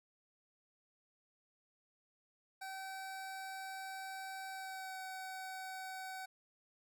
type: tone with pitch glide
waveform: 25% pulse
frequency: 768 to 756.6 Hz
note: G5 to F#5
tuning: -36 to +38 cents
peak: -40 dBFS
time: 2.61-6.26 s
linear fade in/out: 10 ms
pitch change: -26 cents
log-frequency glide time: 4.5-4.99 s
effects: none